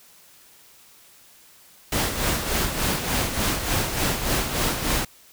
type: noise with tremolo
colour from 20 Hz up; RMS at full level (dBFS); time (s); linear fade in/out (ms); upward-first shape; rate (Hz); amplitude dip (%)
pink; -22; 1.92-5.05; 5; sine; 3.4; 55
effects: white hiss -52 dBFS RMS until 5.32 s